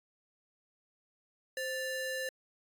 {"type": "ring-modulated tone", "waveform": "square", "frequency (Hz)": 1141, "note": "C#6", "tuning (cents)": 50, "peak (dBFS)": -32, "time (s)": [1.57, 2.29], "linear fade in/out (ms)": 2, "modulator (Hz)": 618, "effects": ["AAC 64 kbps"]}